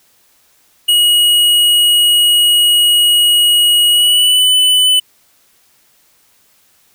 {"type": "tone with pitch glide", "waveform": "square", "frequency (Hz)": [2900, 3001], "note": ["F#7", "F#7"], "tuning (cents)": [-35, 24], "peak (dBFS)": -8, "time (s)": [0.88, 5], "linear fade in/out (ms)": 10, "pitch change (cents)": 59, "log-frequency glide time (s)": [3.91, 4.44], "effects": ["white hiss -53 dBFS RMS until 6.94 s"]}